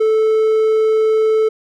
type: tone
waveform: triangle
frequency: 437.9 Hz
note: A4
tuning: 8 cents flat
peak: -9 dBFS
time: 0-1.49 s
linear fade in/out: 10 ms
effects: none